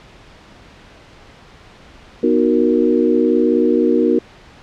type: chord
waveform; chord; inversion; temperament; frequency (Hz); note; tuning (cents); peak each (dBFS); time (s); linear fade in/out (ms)
sine; B major seventh; none; equal; 246.9 / 311.1 / 370 / 466.2; B3 / D#4 / F#4 / A#4; 0 / 0 / 0 / 0; -17; 2.23-4.19; 5
effects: pink hiss -43 dBFS RMS until 4.62 s + low-pass 4000 Hz 12 dB/octave